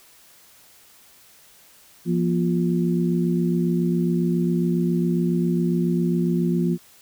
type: tone cluster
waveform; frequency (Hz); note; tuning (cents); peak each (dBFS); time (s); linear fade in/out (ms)
sine; 172.8 / 240.1 / 350.8; F3 / B3 / F4; -18 / -49 / +8; -20 / -25 / -26; 2.05-6.78; 50
effects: white hiss -52 dBFS RMS until 7.01 s